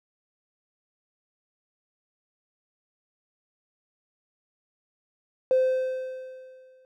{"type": "tone with exponential decay", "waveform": "triangle", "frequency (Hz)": 517, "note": "C5", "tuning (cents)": -21, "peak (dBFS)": -13, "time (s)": [5.51, 6.85], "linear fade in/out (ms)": 1, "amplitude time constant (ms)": 290, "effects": ["tanh soft clip ceiling -15 dBFS"]}